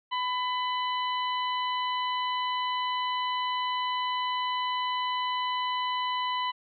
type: harmonic tone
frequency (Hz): 1000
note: B5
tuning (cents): +21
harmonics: 1 / 2 / 3 / 4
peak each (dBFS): -28 / -37 / -35 / -42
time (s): 0.11-6.52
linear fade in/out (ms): 20
effects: none